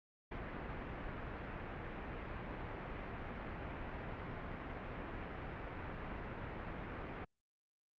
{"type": "low-pass noise", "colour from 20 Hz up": "pink", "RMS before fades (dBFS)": -45, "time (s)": [0.31, 7.25], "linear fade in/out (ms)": 10, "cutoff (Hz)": 2300, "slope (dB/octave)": 24, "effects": ["Opus 48 kbps"]}